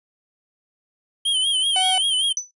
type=tone with vibrato; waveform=square; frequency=3139 Hz; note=G7; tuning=2 cents sharp; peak=-18 dBFS; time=1.25-2.33 s; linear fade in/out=10 ms; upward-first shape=sine; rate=5.2 Hz; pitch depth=80 cents each way
type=tone; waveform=45% pulse; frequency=748 Hz; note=F#5; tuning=19 cents sharp; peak=-21 dBFS; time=1.76-1.98 s; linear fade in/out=2 ms
type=tone with exponential decay; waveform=sine; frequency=5990 Hz; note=F#8; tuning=20 cents sharp; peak=-17 dBFS; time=2.37-2.51 s; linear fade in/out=1 ms; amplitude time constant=30 ms
effects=noise-tail reverb RT60 0.1 s tail -19 dB re dry + resampled to 24000 Hz